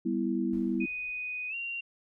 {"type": "chord", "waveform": "sine", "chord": "E minor", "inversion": "first", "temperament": "just", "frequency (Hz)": [197.78, 247.2, 329.6], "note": ["G3", "B3", "E4"], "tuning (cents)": [16, 2, 0], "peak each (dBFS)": [-32, -31, -31], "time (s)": [0.05, 0.86], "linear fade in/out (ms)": 10}
{"type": "noise with exponential decay", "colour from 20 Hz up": "brown", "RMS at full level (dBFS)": -48, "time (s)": [0.53, 1.73], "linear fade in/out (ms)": 2, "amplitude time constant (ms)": 260}
{"type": "tone with pitch glide", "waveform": "sine", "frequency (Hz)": [2489, 2762], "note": ["D#7", "F7"], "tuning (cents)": [0, -20], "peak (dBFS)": -33, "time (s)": [0.8, 1.81], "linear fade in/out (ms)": 10, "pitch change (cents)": 180, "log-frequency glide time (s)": [1.49, 1.55]}
{"effects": []}